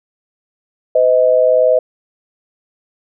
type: tone pair together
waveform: sine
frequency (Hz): 508.4 / 629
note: C5 / D#5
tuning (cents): -50 / +19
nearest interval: major third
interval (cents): 369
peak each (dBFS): -11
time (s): 0.95-1.79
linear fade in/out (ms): 5
effects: none